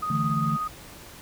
sine tone with tremolo, 1244.5 Hz, D#6, in tune, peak -25 dBFS, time 0.02-0.68 s, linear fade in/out 10 ms, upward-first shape sine, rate 17 Hz, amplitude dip 25%
sine chord, D suspended second, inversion none, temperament just, 146.83 / 165.19 / 220.2 Hz, D3 / E3 / A3, 0 / +4 / +2 cents, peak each -27 / -29 / -29 dBFS, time 0.1-0.57 s, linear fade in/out 5 ms
effects pink hiss -45 dBFS RMS until 1.21 s

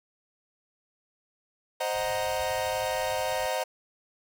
45% pulse chord, C half-diminished seventh, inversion none, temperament equal, 523.3 / 622.3 / 740 / 932.3 Hz, C5 / Eb5 / Gb5 / Bb5, 0 / 0 / 0 / 0 cents, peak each -32 / -32 / -34 / -34 dBFS, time 1.8-3.64 s, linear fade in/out 10 ms
white low-pass noise, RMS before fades -49 dBFS, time 1.92-3.47 s, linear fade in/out 10 ms, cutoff 130 Hz, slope 48 dB/octave
effects none

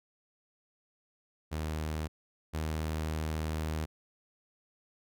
sawtooth tone pair in turn, 77.78 / 78.32 Hz, D#2 / D#2, 0 / +12 cents, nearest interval unison, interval 12 cents, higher second, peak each -29 / -28 dBFS, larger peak second, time 1.51-2.08 / 2.53-3.86 s, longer second, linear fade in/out 20 ms, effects none

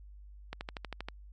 click train, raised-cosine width 0.3 ms, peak -22 dBFS, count 8, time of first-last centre 0.53-1.086 s, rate 12.6 Hz, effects added 50 Hz sine -48 dBFS peak until 1.32 s + MP3 48 kbps

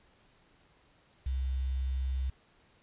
sine tone with quantisation, 65.41 Hz, C2, in tune, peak -29 dBFS, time 1.26-2.3 s, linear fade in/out 5 ms, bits 9, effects pink hiss -65 dBFS RMS until 2.82 s + resampled to 8000 Hz

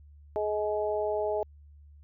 harmonic tone, 210.9 Hz, G#3, 27 cents sharp, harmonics 2 / 3 / 4, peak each -30 / -30 / -35 dBFS, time 0.36-1.43 s, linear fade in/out 0 ms, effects added 73 Hz sine -50 dBFS peak until 2.03 s

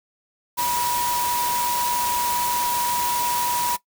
sine tone in noise, 968 Hz, B5, 35 cents flat, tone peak -22 dBFS, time 0.57-3.77 s, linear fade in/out 20 ms, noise white, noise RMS -27 dBFS, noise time 0.57-3.77 s, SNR +2 dB, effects noise-tail reverb RT60 0.1 s tail -18 dB re dry

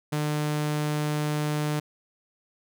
sawtooth tone, 150 Hz, D3, 37 cents sharp, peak -21 dBFS, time 0.12-1.8 s, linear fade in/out 10 ms, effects none

